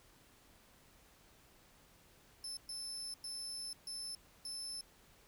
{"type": "tone bursts at uneven times", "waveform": "30% pulse", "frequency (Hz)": 5270, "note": "E8", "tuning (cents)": -1, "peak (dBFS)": -38, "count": 5, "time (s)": [[2.44, 2.57], [2.69, 3.14], [3.24, 3.73], [3.87, 4.15], [4.45, 4.81]], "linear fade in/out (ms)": 2, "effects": ["pink hiss -65 dBFS RMS until 5.27 s"]}